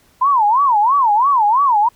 sine tone with vibrato, 970 Hz, B5, 31 cents flat, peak -10 dBFS, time 0.21-1.89 s, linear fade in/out 10 ms, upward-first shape sine, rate 3 Hz, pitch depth 290 cents each way, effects pink hiss -54 dBFS RMS until 1.95 s

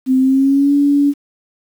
sine tone with pitch glide, 260 to 285.2 Hz, C4 to C#4, -11 to +49 cents, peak -9 dBFS, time 0.06-1.14 s, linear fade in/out 50 ms, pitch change +160 cents, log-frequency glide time 0.18-0.73 s, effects 7-bit

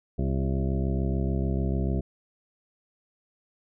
harmonic tone with a mistuned harmonic, 66.8 Hz, C2, 36 cents sharp, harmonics 1 / 2 / 3 / 4 / 5 / 6 / 8 / 9 / 10, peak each -27 / -29 / -31 / -37 / -37 / -37 / -44 / -45 / -42 dBFS, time 0.18-2.01 s, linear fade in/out 10 ms, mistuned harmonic 5, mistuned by +30 cents, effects none

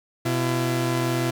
sawtooth tone pair together, 126.19 / 337.2 Hz, B2 / E4, +38 / +39 cents, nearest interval octave + perfect fourth, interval 1701 cents, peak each -20 / -21 dBFS, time 0.25-1.31 s, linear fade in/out 10 ms, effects none

